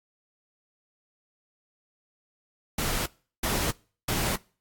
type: noise bursts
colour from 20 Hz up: pink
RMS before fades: -28 dBFS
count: 3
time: 2.78-4.36 s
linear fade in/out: 5 ms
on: 280 ms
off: 370 ms
effects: noise-tail reverb RT60 0.4 s tail -23 dB re dry + AAC 64 kbps